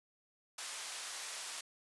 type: band-pass noise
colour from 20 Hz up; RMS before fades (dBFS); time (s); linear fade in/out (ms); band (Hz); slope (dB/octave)
white; -44; 0.58-1.61; 5; 700 to 9800; 12
effects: resampled to 24000 Hz